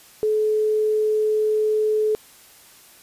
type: tone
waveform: sine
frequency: 429.5 Hz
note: A4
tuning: 42 cents flat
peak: -17 dBFS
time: 0.23-2.15 s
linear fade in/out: 0 ms
effects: white hiss -49 dBFS RMS until 3.02 s + resampled to 32000 Hz